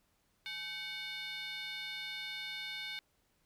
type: tone with frequency modulation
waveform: sine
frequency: 2920 Hz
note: F#7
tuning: 24 cents flat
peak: -37 dBFS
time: 0.46-2.99 s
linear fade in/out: 0 ms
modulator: 690 Hz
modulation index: 1.9
effects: tanh soft clip ceiling -38 dBFS + pink hiss -75 dBFS RMS until 3.45 s